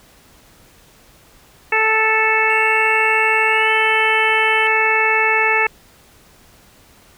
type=harmonic tone; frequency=439.5 Hz; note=A4; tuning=2 cents flat; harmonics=1 / 2 / 3 / 4 / 5 / 6; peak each=-22 / -20 / -23 / -19 / -18 / -20 dBFS; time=1.72-5.67 s; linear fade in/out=5 ms
type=tone with pitch glide; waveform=triangle; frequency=2750 to 3051 Hz; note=F7 to G7; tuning=-27 to -48 cents; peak=-26 dBFS; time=2.5-4.67 s; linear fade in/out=0 ms; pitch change=+179 cents; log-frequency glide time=3.47-3.71 s
effects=pink hiss -49 dBFS RMS until 7.17 s